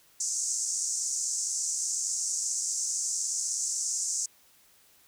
white band-pass noise, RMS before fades -31 dBFS, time 0.2-4.26 s, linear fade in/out 5 ms, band 5900 to 7900 Hz, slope 48 dB/octave, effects white hiss -61 dBFS RMS until 5.07 s

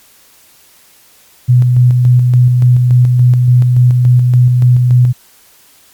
sine tone with tremolo, 124 Hz, B2, 7 cents sharp, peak -3 dBFS, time 1.48-5.13 s, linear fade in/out 20 ms, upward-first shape square, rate 3.5 Hz, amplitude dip 30%, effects white hiss -45 dBFS RMS until 5.93 s + MP3 96 kbps

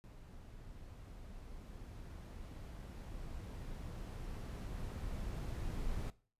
brown noise with level ramp, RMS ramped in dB -54 to -40 dBFS, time 0.04-6.1 s, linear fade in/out 0 ms, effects noise-tail reverb RT60 0.4 s tail -19 dB re dry + resampled to 32000 Hz

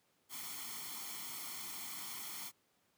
white noise with comb filter, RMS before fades -45 dBFS, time 0.29-2.52 s, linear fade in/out 50 ms, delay 0.92 ms, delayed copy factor +0.7, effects pink hiss -75 dBFS RMS until 2.97 s + high-pass 150 Hz 12 dB/octave

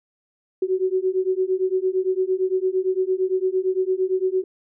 sine beating tone pair, 370 / 378.8 Hz, F#4 / F#4, 0 / +41 cents, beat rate 8.8 Hz, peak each -22 / -22 dBFS, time 0.62-4.44 s, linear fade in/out 5 ms, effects none

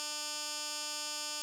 15% pulse tone with band-pass filter, 298.6 Hz, D4, 29 cents sharp, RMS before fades -39 dBFS, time 0-1.42 s, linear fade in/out 0 ms, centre 5900 Hz, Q 1.6, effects none

